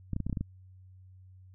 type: clicks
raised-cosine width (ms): 5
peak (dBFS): -20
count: 8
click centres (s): 0.133 / 0.164 / 0.203 / 0.266 / 0.297 / 0.328 / 0.372 / 0.41
effects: added 93 Hz sine -51 dBFS peak until 1.54 s